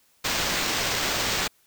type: noise with sample-and-hold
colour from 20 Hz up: violet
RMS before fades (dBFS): -26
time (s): 0.24-1.48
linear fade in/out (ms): 10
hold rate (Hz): 11025
effects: white hiss -63 dBFS RMS until 1.66 s